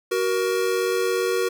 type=tone pair together; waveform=square; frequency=374.4 / 471.7 Hz; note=F#4 / A#4; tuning=+20 / +20 cents; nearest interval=major third; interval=400 cents; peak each=-24 dBFS; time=0.11-1.49 s; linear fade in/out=10 ms; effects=10-bit